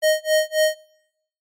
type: tone with tremolo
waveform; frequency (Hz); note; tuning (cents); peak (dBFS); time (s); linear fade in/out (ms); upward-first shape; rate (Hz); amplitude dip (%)
square; 622.3; D#5; 0; -14; 0.02-0.76; 20; sine; 3.7; 100
effects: noise-tail reverb RT60 0.9 s tail -26 dB re dry + MP3 64 kbps